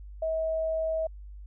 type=tone; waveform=sine; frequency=642 Hz; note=E5; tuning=46 cents flat; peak=-26 dBFS; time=0.22-1.07 s; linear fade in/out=5 ms; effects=added 50 Hz sine -41 dBFS peak until 1.46 s